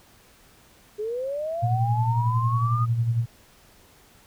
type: linear sweep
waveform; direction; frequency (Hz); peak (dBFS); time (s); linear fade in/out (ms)
sine; up; 410 to 1244.5; -26; 0.98-2.86; 20
type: tone with tremolo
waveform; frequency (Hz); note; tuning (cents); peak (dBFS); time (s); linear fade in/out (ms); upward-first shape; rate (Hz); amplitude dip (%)
sine; 116.5; A#2; -1; -18; 1.62-3.26; 20; sine; 11; 55
effects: pink hiss -55 dBFS RMS until 4.26 s